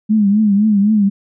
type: tone with vibrato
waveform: sine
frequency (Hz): 207.7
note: G#3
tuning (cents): 0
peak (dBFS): -9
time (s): 0.09-1.1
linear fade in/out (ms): 20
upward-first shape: triangle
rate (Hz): 3.9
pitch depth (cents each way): 110
effects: none